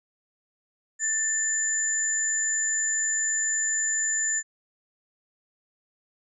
sine tone pair together, 1773 / 7092 Hz, A6 / A8, +13 / +13 cents, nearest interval 2 octaves, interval 2400 cents, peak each -30 / -24 dBFS, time 0.99-4.43 s, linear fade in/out 50 ms, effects none

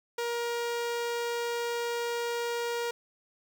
sawtooth tone with notch filter, 472.7 Hz, A#4, 24 cents sharp, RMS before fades -32 dBFS, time 0.18-2.91 s, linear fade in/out 5 ms, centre 11000 Hz, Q 1.8, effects 11-bit

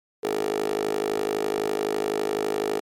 10% pulse tone with high-pass filter, 51.91 Hz, G#1, in tune, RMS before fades -26 dBFS, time 0.23-2.8 s, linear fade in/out 10 ms, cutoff 440 Hz, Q 9.8, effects MP3 96 kbps

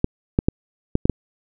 clicks, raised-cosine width 3 ms, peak -3 dBFS, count 6, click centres 0.044 / 0.389 / 0.485 / 0.954 / 1.055 / 1.097 s, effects none

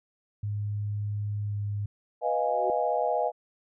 sine tone with pitch glide, 103.6 to 102.65 Hz, G#2 to G#2, -4 to -20 cents, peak -28 dBFS, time 0.43-1.86 s, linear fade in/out 5 ms, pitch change -16 cents, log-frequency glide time 1.46-1.55 s
sine chord, F half-diminished seventh, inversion second, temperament equal, 493.9 / 622.3 / 698.5 / 830.6 Hz, Cb5 / Eb5 / F5 / Ab5, 0 / 0 / 0 / 0 cents, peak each -30 / -29 / -29 / -30 dBFS, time 2.21-3.32 s, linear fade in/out 50 ms
sine tone with exponential growth, 374.2 Hz, F#4, 20 cents sharp, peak -27 dBFS, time 2.34-2.7 s, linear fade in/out 1 ms, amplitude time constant 77 ms
effects none

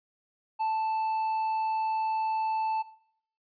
triangle tone, 880 Hz, A5, in tune, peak -24 dBFS, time 0.59-2.83 s, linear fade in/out 20 ms, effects noise-tail reverb RT60 0.6 s tail -17 dB re dry + resampled to 11025 Hz

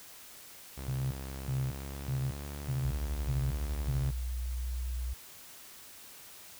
sawtooth tone with pitch glide, 67 to 73.49 Hz, C2 to D2, +42 to +2 cents, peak -35 dBFS, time 0.77-4.11 s, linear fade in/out 10 ms, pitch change +160 cents, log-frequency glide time 1.52-2.91 s
sine tone bursts, 130.81 Hz, C3, in tune, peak -30 dBFS, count 6, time 0.88-4.11 s, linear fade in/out 5 ms, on 230 ms, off 370 ms
sine tone, 61.74 Hz, B1, in tune, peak -32 dBFS, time 2.84-5.14 s, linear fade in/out 10 ms
effects white hiss -51 dBFS RMS until 6.59 s

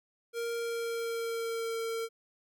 square tone with pitch glide, 466.2 to 455.3 Hz, A#4 to A#4, 0 to -41 cents, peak -33 dBFS, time 0.33-2.09 s, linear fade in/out 50 ms, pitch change -41 cents, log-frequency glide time 0.55-1.8 s, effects none

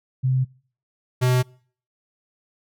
sine / square tone pair in turn, 130 / 126.15 Hz, C3 / B2, -11 / +37 cents, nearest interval minor second, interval 52 cents, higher first, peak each -17 dBFS, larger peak neither, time 0.23-0.45 / 1.21-1.43 s, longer neither, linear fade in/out 20 ms, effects noise-tail reverb RT60 0.5 s tail -25 dB re dry

